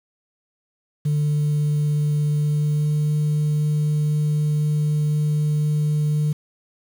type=tone with pitch glide; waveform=sine; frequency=148.6 to 150.33 Hz; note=D3 to D3; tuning=+21 to +41 cents; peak=-15 dBFS; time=1.05-6.33 s; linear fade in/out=10 ms; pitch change=+20 cents; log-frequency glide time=2.37-3 s; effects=tanh soft clip ceiling -16 dBFS + 7-bit